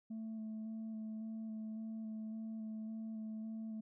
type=tone with vibrato; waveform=sine; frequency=220 Hz; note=A3; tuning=in tune; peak=-39 dBFS; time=0.1-3.81 s; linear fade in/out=10 ms; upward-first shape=square; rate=1.8 Hz; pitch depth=13 cents each way; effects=tanh soft clip ceiling -40 dBFS

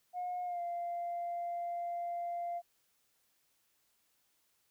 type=tone with pitch glide; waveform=sine; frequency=719 to 693.7 Hz; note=F#5 to F5; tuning=-50 to -12 cents; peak=-34 dBFS; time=0.13-2.62 s; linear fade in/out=50 ms; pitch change=-62 cents; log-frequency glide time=0.44-0.61 s; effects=tanh soft clip ceiling -32 dBFS + white hiss -75 dBFS RMS until 4.7 s

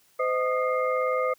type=tone cluster; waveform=sine; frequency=512 / 629 / 1231 / 2113 Hz; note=C5 / D#5 / D#6 / C7; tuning=-38 / +19 / -19 / +16 cents; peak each=-25 / -31 / -28 / -34 dBFS; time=0.19-1.34 s; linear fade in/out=10 ms; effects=white hiss -62 dBFS RMS until 1.38 s

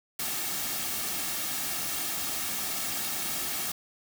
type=noise with comb filter; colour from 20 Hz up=white; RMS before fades=-32 dBFS; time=0.19-3.72 s; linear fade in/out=5 ms; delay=2 ms; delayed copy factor=-0.5; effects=none

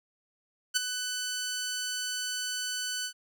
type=tone with ADSR envelope; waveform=10% pulse; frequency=1500 Hz; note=F#6; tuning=23 cents sharp; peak=-13 dBFS; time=0.74-3.13 s; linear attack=26 ms; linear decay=15 ms; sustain=-10 dB; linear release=80 ms; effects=none

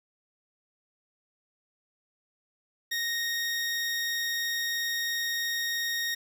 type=tone; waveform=20% pulse; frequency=1863 Hz; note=A#6; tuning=2 cents flat; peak=-23 dBFS; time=2.91-6.15 s; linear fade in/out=10 ms; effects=9-bit

